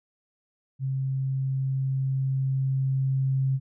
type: tone with level ramp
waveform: sine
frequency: 133.7 Hz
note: C3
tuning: 38 cents sharp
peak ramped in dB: -25 to -21 dBFS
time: 0.79-3.6 s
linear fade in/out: 50 ms
effects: none